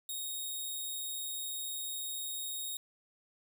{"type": "tone", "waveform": "10% pulse", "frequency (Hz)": 3746, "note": "A#7", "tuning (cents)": 8, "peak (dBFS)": -29, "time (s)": [0.09, 2.77], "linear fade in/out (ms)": 2, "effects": []}